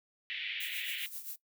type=band-pass noise; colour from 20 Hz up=white; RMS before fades=-39 dBFS; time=0.3-1.06 s; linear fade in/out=0 ms; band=1900 to 3400 Hz; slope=48 dB/octave
type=noise with tremolo; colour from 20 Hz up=violet; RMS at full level=-40 dBFS; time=0.6-1.36 s; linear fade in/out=5 ms; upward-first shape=triangle; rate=7.5 Hz; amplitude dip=75%
effects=noise-tail reverb RT60 0.1 s tail -18 dB re dry